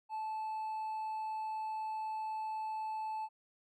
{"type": "tone with hard clipping", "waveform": "sine", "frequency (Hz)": 872, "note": "A5", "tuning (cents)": -16, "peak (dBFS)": -37, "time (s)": [0.09, 3.29], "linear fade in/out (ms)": 50, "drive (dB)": 2, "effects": []}